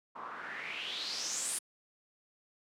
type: noise with low-pass filter sweep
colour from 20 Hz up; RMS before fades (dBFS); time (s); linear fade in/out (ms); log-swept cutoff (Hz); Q
white; -39; 0.15-1.59; 10; 980 to 10000; 4.9
effects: high-pass 200 Hz 12 dB/octave